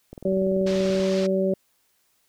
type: click train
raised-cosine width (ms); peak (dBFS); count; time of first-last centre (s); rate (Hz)
2; -25; 19; 0.13-1; 20.7
type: harmonic tone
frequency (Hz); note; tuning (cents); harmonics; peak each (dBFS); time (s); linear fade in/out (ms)
190.7; G3; -47; 1 / 2 / 3; -24 / -24 / -24; 0.25-1.54; 5
type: low-pass noise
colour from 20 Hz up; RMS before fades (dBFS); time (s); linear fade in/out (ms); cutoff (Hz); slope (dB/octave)
white; -37; 0.66-1.27; 10; 5400; 24
effects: white hiss -67 dBFS RMS until 2.28 s